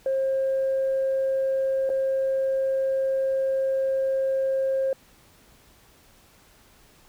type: tone with dropouts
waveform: sine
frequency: 534 Hz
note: C5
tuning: 35 cents sharp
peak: -20 dBFS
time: 0.06-4.93 s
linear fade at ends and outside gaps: 2 ms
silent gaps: 1.893-1.9 s
effects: tanh soft clip ceiling -18 dBFS + pink hiss -56 dBFS RMS until 7.08 s